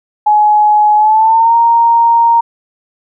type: tone with pitch glide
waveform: sine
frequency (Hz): 843 to 930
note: G#5 to A#5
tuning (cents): +26 to -4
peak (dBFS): -5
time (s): 0.26-2.41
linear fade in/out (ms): 10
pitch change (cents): +170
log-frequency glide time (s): 0.96-1.55
effects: none